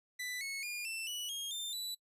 sawtooth tone with pitch steps, 1990 / 2195 / 2422 / 2672 / 2947 / 3251 / 3587 / 3957 Hz, B6 / C#7 / D#7 / E7 / F#7 / G#7 / A7 / B7, +13 / -18 / -47 / +23 / -8 / -38 / +33 / +3 cents, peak -35 dBFS, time 0.19-1.95 s, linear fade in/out 10 ms, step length 220 ms, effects noise-tail reverb RT60 0.1 s tail -23 dB re dry + resampled to 32000 Hz

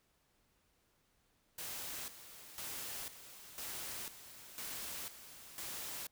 white noise with tremolo, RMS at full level -44 dBFS, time 1.58-6.07 s, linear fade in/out 5 ms, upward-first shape square, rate 1 Hz, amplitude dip 70%, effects pink hiss -75 dBFS RMS until 6.11 s

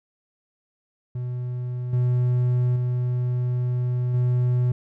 triangle tone with level steps, 123.9 Hz, B2, 6 cents sharp, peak -24 / -16 / -19 / -16 dBFS, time 1.15-4.72 s, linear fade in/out 5 ms, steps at 1.93 / 2.76 / 4.14 s, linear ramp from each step 2 ms, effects none

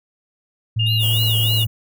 sine tone, 111.3 Hz, A2, 20 cents sharp, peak -17 dBFS, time 0.76-1.67 s, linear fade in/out 10 ms
sine tone with pitch glide, 2823 to 2864 Hz, F7 to F7, +18 to +43 cents, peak -19 dBFS, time 0.79-1.65 s, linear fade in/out 10 ms, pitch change +25 cents, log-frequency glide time 0.96-1.14 s
square tone with vibrato, 3600 Hz, A7, 39 cents sharp, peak -27 dBFS, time 0.86-1.64 s, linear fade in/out 10 ms, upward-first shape sine, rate 3.3 Hz, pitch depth 220 cents each way
white band-stop noise, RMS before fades -27 dBFS, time 0.99-1.67 s, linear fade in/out 50 ms, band 620 to 13000 Hz, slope 12 dB/octave
effects none

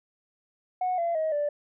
sine tone with pitch steps, 734 / 680.9 / 631.6 / 586 Hz, F#5 / F5 / D#5 / D5, -14 / -44 / +26 / -4 cents, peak -23 dBFS, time 0.81-1.49 s, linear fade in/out 5 ms, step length 170 ms, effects tanh soft clip ceiling -21 dBFS

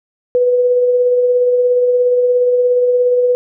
sine tone with tremolo, 493.9 Hz, B4, in tune, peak -8 dBFS, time 0.35-3.35 s, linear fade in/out 0 ms, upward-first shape sine, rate 17 Hz, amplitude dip 30%, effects none

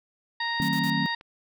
harmonic tone, 932.3 Hz, A#5, in tune, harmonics 1 / 2 / 3 / 4 / 5, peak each -31 / -29 / -43 / -34 / -37 dBFS, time 0.4-1.15 s, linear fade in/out 5 ms
sine chord, D# diminished seventh, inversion none, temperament just, 155.56 / 186.68 / 224 / 268.8 Hz, D#3 / F#3 / A3 / C4, 0 / +16 / +31 / +47 cents, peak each -30 dBFS, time 0.6-1.06 s, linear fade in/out 0 ms
white noise bursts, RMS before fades -41 dBFS, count 3, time 0.62-0.9 s, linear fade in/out 0 ms, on 64 ms, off 44 ms
clicks, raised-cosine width 0.3 ms, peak -31 dBFS, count 2, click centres 0.873 / 1.211 s
effects none

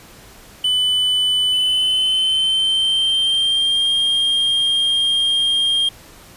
triangle tone with pitch glide, 3000 to 3215 Hz, F#7 to G7, +23 to +43 cents, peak -13 dBFS, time 0.64-5.89 s, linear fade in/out 5 ms, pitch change +120 cents, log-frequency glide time 1.5-3.91 s, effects pink hiss -43 dBFS RMS until 6.36 s + resampled to 32000 Hz

